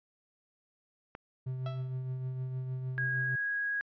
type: click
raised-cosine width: 0.5 ms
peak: -27 dBFS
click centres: 1.151 s
type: tone with tremolo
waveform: triangle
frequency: 129.1 Hz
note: C3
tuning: 23 cents flat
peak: -30 dBFS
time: 1.46-3.36 s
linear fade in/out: 10 ms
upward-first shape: triangle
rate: 6.5 Hz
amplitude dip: 40%
type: tone with exponential decay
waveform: 30% pulse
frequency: 660 Hz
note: E5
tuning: 2 cents sharp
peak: -35 dBFS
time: 1.66-1.97 s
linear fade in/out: 2 ms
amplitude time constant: 66 ms
type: tone with pitch glide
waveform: sine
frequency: 1641 to 1651.5 Hz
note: G#6 to G#6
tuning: -21 to -10 cents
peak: -30 dBFS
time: 2.98-3.81 s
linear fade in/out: 0 ms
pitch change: +11 cents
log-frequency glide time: 3.11-3.36 s
effects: resampled to 11025 Hz